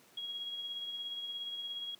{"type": "tone with tremolo", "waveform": "sine", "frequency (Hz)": 3300, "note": "G#7", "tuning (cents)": -12, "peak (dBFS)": -36, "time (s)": [0.17, 1.95], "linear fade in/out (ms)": 5, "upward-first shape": "triangle", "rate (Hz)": 17, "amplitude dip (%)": 45, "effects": ["pink hiss -62 dBFS RMS until 1.99 s", "high-pass 200 Hz 12 dB/octave"]}